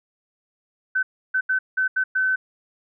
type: tone bursts at uneven times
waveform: sine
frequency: 1523 Hz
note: F#6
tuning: 50 cents sharp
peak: -18 dBFS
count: 6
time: 0.95-1.03 / 1.34-1.41 / 1.49-1.59 / 1.77-1.88 / 1.96-2.04 / 2.15-2.36 s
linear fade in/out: 10 ms
effects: none